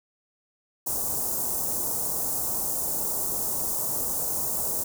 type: band-stop noise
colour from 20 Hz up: white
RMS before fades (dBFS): -28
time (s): 0.86-4.84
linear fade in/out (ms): 10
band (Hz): 970 to 6800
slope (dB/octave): 24
effects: none